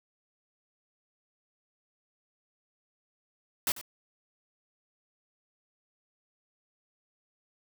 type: noise with echo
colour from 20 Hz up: white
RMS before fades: -28 dBFS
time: 3.67-3.72 s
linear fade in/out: 2 ms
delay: 93 ms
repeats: 1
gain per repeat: -15 dB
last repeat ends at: 3.813 s
effects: none